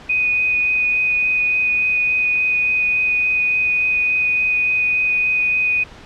sine tone with vibrato, 2489 Hz, D#7, in tune, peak -14 dBFS, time 0.09-5.84 s, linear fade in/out 10 ms, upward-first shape sine, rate 3.5 Hz, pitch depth 10 cents each way, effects pink hiss -40 dBFS RMS until 6.05 s + low-pass 4000 Hz 12 dB/octave

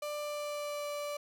35% pulse tone with pitch glide, 592 to 584.2 Hz, D5 to D5, +14 to -9 cents, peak -34 dBFS, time 0.02-1.17 s, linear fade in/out 5 ms, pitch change -23 cents, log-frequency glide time 0.18-0.86 s, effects none

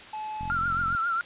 triangle tone, 860 Hz, A5, 40 cents flat, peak -30 dBFS, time 0.13-0.51 s, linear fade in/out 5 ms
click train, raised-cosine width 5 ms, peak -26 dBFS, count 25, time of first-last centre 0.41-0.949 s, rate 44.5 Hz
sine tone with vibrato, 1368 Hz, F6, 36 cents flat, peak -24 dBFS, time 0.5-1.21 s, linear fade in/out 0 ms, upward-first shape triangle, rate 7.4 Hz, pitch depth 82 cents each way
effects white hiss -45 dBFS RMS until 1.25 s + resampled to 8000 Hz

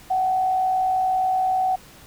sine tone with frequency modulation, 750 Hz, F#5, 23 cents sharp, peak -18 dBFS, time 0.1-1.76 s, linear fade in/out 10 ms, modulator 60.2 Hz, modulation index 0.32, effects pink hiss -47 dBFS RMS until 2.06 s

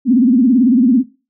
sine tone with vibrato, 246.9 Hz, B3, in tune, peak -7 dBFS, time 0.05-1.04 s, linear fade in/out 50 ms, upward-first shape sine, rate 18 Hz, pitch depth 180 cents each way, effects noise-tail reverb RT60 0.3 s tail -19 dB re dry

